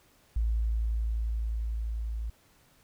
sine tone with level ramp, 55.7 Hz, A1, 22 cents sharp, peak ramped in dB -24 to -31 dBFS, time 0.36-2.3 s, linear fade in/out 5 ms, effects pink hiss -63 dBFS RMS until 2.83 s

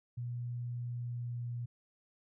sine tone with pitch glide, 121 to 120.03 Hz, B2 to B2, -35 to -49 cents, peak -36 dBFS, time 0.17-1.66 s, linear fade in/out 10 ms, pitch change -14 cents, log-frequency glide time 0.84-1.52 s, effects none

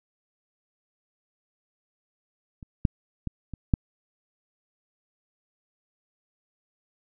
clicks, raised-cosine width 5 ms, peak -29 / -7 / -17 / -23 / -7 dBFS, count 5, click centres 2.628 / 2.852 / 3.273 / 3.537 / 3.738 s, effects none

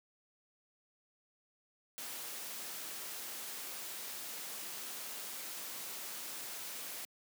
white noise, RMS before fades -44 dBFS, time 1.98-7.05 s, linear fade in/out 0 ms, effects high-pass 200 Hz 12 dB/octave

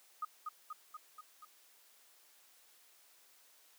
sine tone with echo, 1244.5 Hz, D#6, in tune, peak -35 dBFS, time 0.22-0.25 s, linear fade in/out 5 ms, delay 240 ms, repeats 5, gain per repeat -3 dB, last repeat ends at 1.45 s, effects white hiss -65 dBFS RMS until 3.78 s + high-pass 400 Hz 12 dB/octave

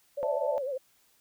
sine tone with vibrato, 541 Hz, C#5, 42 cents flat, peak -30 dBFS, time 0.17-0.78 s, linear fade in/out 10 ms, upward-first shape sine, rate 10 Hz, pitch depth 120 cents each way
sine chord, D suspended second, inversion none, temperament equal, 587.3 / 659.3 / 880 Hz, D5 / E5 / A5, 0 / 0 / 0 cents, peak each -30 / -35 / -36 dBFS, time 0.23-0.58 s, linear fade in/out 0 ms
effects white hiss -66 dBFS RMS until 1.2 s

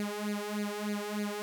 sawtooth tone with flanger, 207.7 Hz, G#3, in tune, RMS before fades -35 dBFS, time 0-1.42 s, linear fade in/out 0 ms, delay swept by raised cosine 0.44 to 2.34 ms, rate 3.3 Hz, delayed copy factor +0.85, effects none

